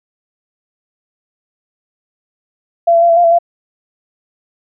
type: tone with pitch steps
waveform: sine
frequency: 680 / 673 / 686 / 670 / 698 / 671 / 687 Hz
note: F5 / E5 / F5 / E5 / F5 / E5 / F5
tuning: -46 / +36 / -31 / +28 / -1 / +31 / -29 cents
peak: -6 dBFS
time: 2.87-3.388 s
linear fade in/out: 10 ms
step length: 74 ms
effects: none